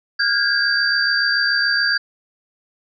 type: tone cluster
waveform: sine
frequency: 1422 / 1566 / 1633 / 4666 Hz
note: F6 / G6 / G#6 / D8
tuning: +31 / -2 / -30 / -12 cents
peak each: -24 / -26 / -18 / -20 dBFS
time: 0.19-1.98 s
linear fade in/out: 10 ms
effects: none